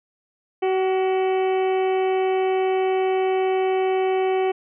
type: harmonic tone with a mistuned harmonic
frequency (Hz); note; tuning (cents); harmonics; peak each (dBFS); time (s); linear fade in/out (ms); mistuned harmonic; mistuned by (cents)
377.7; F#4; +36; 1 / 2 / 3 / 4 / 5 / 6 / 7 / 8; -19 / -25 / -37 / -43 / -40 / -36 / -41 / -42; 0.62-4.52; 10; 4; -53
effects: none